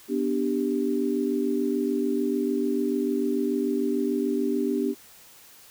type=chord; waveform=sine; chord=G major; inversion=first; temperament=equal; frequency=246.9 / 293.7 / 392 Hz; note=B3 / D4 / G4; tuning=0 / 0 / 0 cents; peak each=-27 dBFS; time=0.08-4.95 s; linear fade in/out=50 ms; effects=white hiss -51 dBFS RMS until 5.7 s